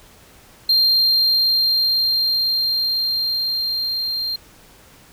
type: tone with level ramp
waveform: triangle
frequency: 4186 Hz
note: C8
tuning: in tune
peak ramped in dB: -11 to -20 dBFS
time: 0.69-4.36 s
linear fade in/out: 5 ms
effects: pink hiss -48 dBFS RMS until 5.12 s